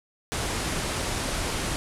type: low-pass noise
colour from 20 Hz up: pink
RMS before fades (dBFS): -29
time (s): 0.32-1.76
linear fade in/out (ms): 0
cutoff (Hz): 11000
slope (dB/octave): 48
effects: none